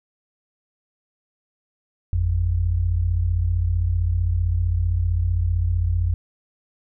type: tone pair together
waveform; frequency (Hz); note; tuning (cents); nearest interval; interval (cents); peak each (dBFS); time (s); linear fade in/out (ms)
sine; 51.82 / 87.31; G#1 / F2; -3 / 0; major sixth; 903; -23 / -19; 2.13-6.14; 0
effects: none